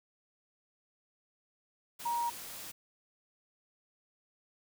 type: tone in noise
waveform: sine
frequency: 945 Hz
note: A#5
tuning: 23 cents sharp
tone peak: -30 dBFS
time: 2.05-2.3 s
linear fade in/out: 10 ms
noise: white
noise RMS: -45 dBFS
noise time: 1.99-2.72 s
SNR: +12 dB
effects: none